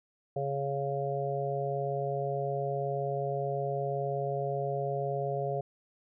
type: harmonic tone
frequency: 139.1 Hz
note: C#3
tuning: 6 cents sharp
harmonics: 1 / 3 / 4 / 5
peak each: -35 / -35 / -35 / -35 dBFS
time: 0.36-5.61 s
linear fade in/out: 5 ms
effects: none